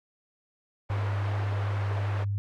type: band-pass noise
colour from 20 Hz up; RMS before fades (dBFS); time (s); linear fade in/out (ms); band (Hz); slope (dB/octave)
pink; -39; 0.89-2.25; 20; 430 to 1700; 12
type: tone with vibrato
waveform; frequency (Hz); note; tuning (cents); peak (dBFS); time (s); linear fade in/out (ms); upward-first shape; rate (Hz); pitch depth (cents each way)
sine; 100.8; G2; +49; -26; 0.9-2.38; 0; sine; 2.8; 8
effects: none